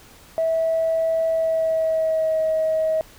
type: tone with pitch glide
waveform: sine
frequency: 651 to 635 Hz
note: E5 to D#5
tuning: -22 to +35 cents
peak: -17 dBFS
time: 0.38-3.01 s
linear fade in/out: 0 ms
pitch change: -43 cents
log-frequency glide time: 1.3-2.4 s
effects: tanh soft clip ceiling -13 dBFS + pink hiss -48 dBFS RMS until 3.18 s